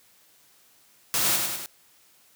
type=noise with echo; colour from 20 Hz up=white; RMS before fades=-24 dBFS; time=1.14-1.36 s; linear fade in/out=0 ms; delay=100 ms; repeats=3; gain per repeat=-4 dB; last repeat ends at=1.66 s; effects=white hiss -59 dBFS RMS until 2.35 s + high-pass 80 Hz 12 dB/octave